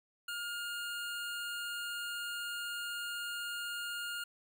25% pulse tone, 1416 Hz, F6, 23 cents sharp, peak -34 dBFS, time 0.28-4.24 s, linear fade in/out 5 ms, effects none

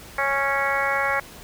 harmonic tone, 276.4 Hz, C#4, 5 cents flat, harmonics 2 / 3 / 4 / 5 / 6 / 7 / 8, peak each -28 / -28 / -28 / -28 / -28 / -28 / -28 dBFS, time 0.18-1.2 s, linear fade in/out 5 ms, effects pink hiss -43 dBFS RMS until 1.43 s

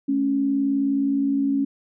sine tone pair together, 217.7 / 277.2 Hz, A3 / C#4, -18 / 0 cents, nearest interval major third, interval 418 cents, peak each -28 / -19 dBFS, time 0.08-1.65 s, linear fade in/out 10 ms, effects none

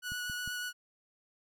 sawtooth tone with vibrato, 1468 Hz, F#6, 14 cents flat, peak -32 dBFS, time 0.02-0.73 s, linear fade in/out 50 ms, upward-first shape square, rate 8.3 Hz, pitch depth 8 cents each way
click train, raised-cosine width 5 ms, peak -33 dBFS, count 3, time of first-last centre 0.12-0.477 s, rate 5.61 Hz
effects none

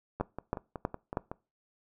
two click trains, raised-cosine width 1 ms, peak -23 / -15 dBFS, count 7 / 4, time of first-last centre 0.2-1.315 / 0.21-1.172 s, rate 5.38 / 3.12 Hz, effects noise-tail reverb RT60 0.3 s tail -22 dB re dry

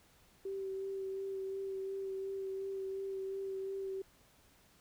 sine tone with vibrato, 387 Hz, G4, 22 cents flat, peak -37 dBFS, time 0.45-4.02 s, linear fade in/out 5 ms, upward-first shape sine, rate 2.8 Hz, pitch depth 15 cents each way, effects pink hiss -66 dBFS RMS until 4.8 s

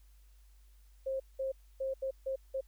sine tone bursts at uneven times, 533 Hz, C5, 32 cents sharp, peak -32 dBFS, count 6, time 1.06-1.2 / 1.39-1.52 / 1.8-1.94 / 2.02-2.11 / 2.26-2.36 / 2.54-2.61 s, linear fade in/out 10 ms, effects added 50 Hz sine -57 dBFS peak until 2.67 s + white hiss -72 dBFS RMS until 2.67 s

